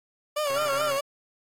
30% pulse tone with vibrato, 577 Hz, D5, 31 cents flat, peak -22 dBFS, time 0.36-1.01 s, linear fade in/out 10 ms, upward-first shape sine, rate 4.7 Hz, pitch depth 97 cents each way
click train, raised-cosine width 0.5 ms, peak -25 dBFS, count 63, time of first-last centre 0.5-0.963 s, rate 134 Hz
sine tone bursts, 1373 Hz, F6, 30 cents flat, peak -29 dBFS, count 3, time 0.56-0.906 s, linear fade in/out 5 ms, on 100 ms, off 23 ms
effects AAC 48 kbps

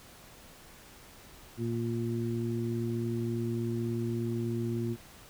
harmonic tone, 116.54 Hz, A#2, in tune, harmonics 1 / 2 / 3, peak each -33 / -34 / -35 dBFS, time 1.57-4.97 s, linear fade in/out 50 ms, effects pink hiss -53 dBFS RMS until 5.29 s

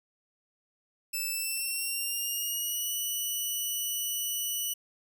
5% pulse tone with pitch glide, 2637 to 2960 Hz, E7 to F#7, 0 to 0 cents, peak -22 dBFS, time 1.13-4.74 s, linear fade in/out 10 ms, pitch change +200 cents, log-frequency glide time 1.3-2.94 s, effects none

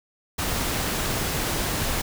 pink noise, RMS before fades -26 dBFS, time 0.38-2.02 s, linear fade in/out 10 ms, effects none

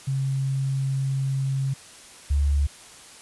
sine tone pair in turn, 135.1 / 71.36 Hz, C#3 / D2, -44 / -49 cents, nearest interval major seventh, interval 1105 cents, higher first, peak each -22 / -18 dBFS, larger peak second, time 0.07-1.74 / 2.3-2.67 s, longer first, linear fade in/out 10 ms, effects white hiss -46 dBFS RMS until 3.21 s + resampled to 24000 Hz

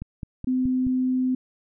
click train, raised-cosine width 5 ms, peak -20 dBFS, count 5, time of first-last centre 0.02-0.867 s, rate 4.72 Hz
sine tone, 256 Hz, C4, 38 cents flat, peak -20 dBFS, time 0.47-1.35 s, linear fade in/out 5 ms
effects none

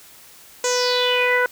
sawtooth tone with low-pass filter sweep, 495.5 Hz, B4, 6 cents sharp, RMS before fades -19 dBFS, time 0.64-1.46 s, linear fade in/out 2 ms, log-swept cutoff 7200 to 1600 Hz, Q 6, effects white hiss -46 dBFS RMS until 1.51 s

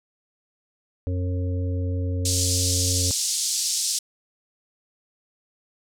harmonic tone, 90.3 Hz, F#2, 42 cents flat, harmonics 1 / 3 / 5 / 6, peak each -23 / -33 / -37 / -39 dBFS, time 1.07-3.11 s, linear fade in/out 0 ms
pink band-pass noise, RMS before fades -25 dBFS, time 2.25-3.99 s, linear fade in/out 5 ms, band 4700 to 9000 Hz, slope 24 dB/octave
effects none

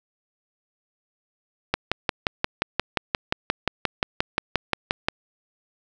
click train, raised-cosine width 0.3 ms, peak -4 dBFS, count 20, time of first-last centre 1.74-5.085 s, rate 5.68 Hz, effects none

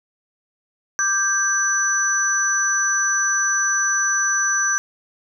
sine tone cluster, 1180 / 1580 / 5960 Hz, D6 / G6 / F#8, +8 / +13 / +12 cents, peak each -27 / -20 / -20 dBFS, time 0.99-4.78 s, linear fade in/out 0 ms, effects none

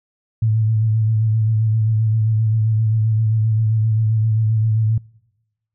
sine tone with vibrato, 110 Hz, A2, in tune, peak -13 dBFS, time 0.42-4.98 s, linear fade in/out 5 ms, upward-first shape sine, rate 7.6 Hz, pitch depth 34 cents each way, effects noise-tail reverb RT60 1.0 s tail -25 dB re dry

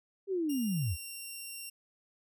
sine linear sweep, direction down, 402.2 to 67.4 Hz, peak -29 dBFS, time 0.27-0.97 s, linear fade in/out 50 ms
5% pulse tone with pitch glide, 2812 to 2756 Hz, F7 to F7, +11 to -24 cents, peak -33 dBFS, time 0.49-1.7 s, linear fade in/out 10 ms, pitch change -35 cents, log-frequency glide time 0.62-0.9 s
effects none

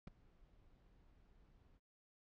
brown noise with ADSR envelope, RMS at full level -45 dBFS, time 0.07-1.8 s, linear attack 4 ms, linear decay 11 ms, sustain -23 dB, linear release 38 ms, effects low-pass 5000 Hz 12 dB/octave

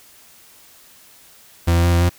40% pulse tone with pitch steps, 85 / 85.6 / 86.8 / 85.8 / 87.4 Hz, F2 / F2 / F2 / F2 / F2, -46 / -34 / -10 / -30 / +2 cents, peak -12 dBFS, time 1.67-2.095 s, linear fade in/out 10 ms, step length 85 ms, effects white hiss -48 dBFS RMS until 2.18 s

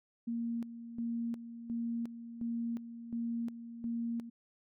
sine tone with tremolo, 233.1 Hz, A#3, in tune, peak -33 dBFS, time 0.27-4.3 s, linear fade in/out 10 ms, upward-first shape square, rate 1.4 Hz, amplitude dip 70%, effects none

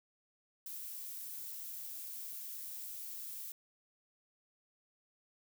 violet noise, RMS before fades -45 dBFS, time 0.66-3.52 s, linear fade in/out 2 ms, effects none

